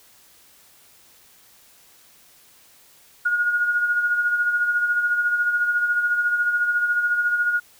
sine tone with tremolo, 1438 Hz, F#6, 50 cents flat, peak -16 dBFS, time 3.25-7.6 s, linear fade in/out 10 ms, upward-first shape sine, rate 14 Hz, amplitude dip 50%, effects white hiss -53 dBFS RMS until 7.79 s

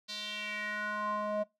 square tone with band-pass filter sweep, 210 Hz, G#3, 19 cents sharp, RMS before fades -36 dBFS, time 0.08-1.44 s, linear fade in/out 20 ms, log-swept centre 4300 to 660 Hz, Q 3.7, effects noise-tail reverb RT60 0.2 s tail -21 dB re dry

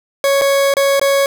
40% pulse tone with dropouts, 554.4 Hz, C#5, in tune, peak -10 dBFS, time 0.24-1.26 s, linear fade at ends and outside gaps 1 ms, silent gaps 0.413-0.418 / 0.739-0.768 / 0.996-1.014 s, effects none

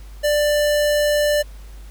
square tone, 591 Hz, D5, 11 cents sharp, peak -16 dBFS, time 0.23-1.43 s, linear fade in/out 20 ms, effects added 50 Hz sine -35 dBFS peak until 1.9 s + pink hiss -50 dBFS RMS until 1.9 s

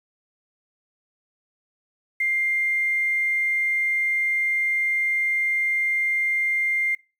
sine tone with quantisation, 2100 Hz, C7, 6 cents sharp, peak -20 dBFS, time 2.2-6.95 s, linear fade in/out 5 ms, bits 8, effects noise-tail reverb RT60 0.3 s tail -23 dB re dry

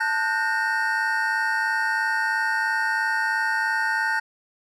triangle tone cluster, 884 / 1456 / 1559 / 1841 Hz, A5 / F#6 / G6 / A#6, +8 / -28 / -10 / -22 cents, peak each -25 dBFS, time 0-4.2 s, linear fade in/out 10 ms, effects none

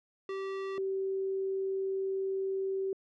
square / sine tone pair in turn, 387.6 / 385.4 Hz, G4 / G4, -20 / -29 cents, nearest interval unison, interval 9 cents, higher first, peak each -35 / -30 dBFS, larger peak second, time 0.29-0.78 / 0.78-2.93 s, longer second, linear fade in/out 2 ms, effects low-pass 3000 Hz 12 dB/octave

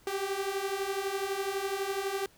sawtooth beating tone pair, 384.3 / 396.3 Hz, G4 / G4, -34 / +19 cents, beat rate 12 Hz, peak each -31 / -29 dBFS, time 0.07-2.26 s, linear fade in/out 2 ms, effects pink hiss -61 dBFS RMS until 2.37 s

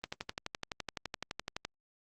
click train, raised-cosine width 0.2 ms, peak -19 dBFS, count 20, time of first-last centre 0.04-1.65 s, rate 11.8 Hz, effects Opus 32 kbps

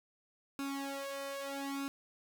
sawtooth tone with flanger, 276.5 Hz, C#4, 4 cents flat, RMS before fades -40 dBFS, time 0.59-1.88 s, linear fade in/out 0 ms, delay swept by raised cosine 0.77 to 1.97 ms, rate 0.78 Hz, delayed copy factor +0.95, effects none

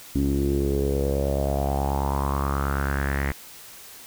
sawtooth tone with low-pass filter sweep, 69.3 Hz, C#2, in tune, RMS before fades -24 dBFS, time 0.15-3.32 s, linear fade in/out 5 ms, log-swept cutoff 280 to 2000 Hz, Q 5.7, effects white hiss -44 dBFS RMS until 4.06 s

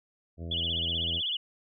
harmonic tone, 83.7 Hz, E2, 27 cents sharp, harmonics 1 / 2 / 3 / 4 / 5 / 6 / 7 / 8, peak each -36 / -42 / -46 / -48 / -50 / -52 / -53 / -54 dBFS, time 0.37-1.22 s, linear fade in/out 50 ms
sine tone with vibrato, 3161 Hz, G7, 14 cents sharp, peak -28 dBFS, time 0.51-1.37 s, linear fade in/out 5 ms, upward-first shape sine, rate 16 Hz, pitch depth 170 cents each way
effects none

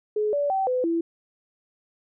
sine tone with pitch steps, 423.8 / 576 / 770 / 505 / 333.8 Hz, G#4 / D5 / G5 / B4 / E4, +35 / -34 / -31 / +39 / +22 cents, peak -21 dBFS, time 0.16-1.01 s, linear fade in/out 5 ms, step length 170 ms, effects none

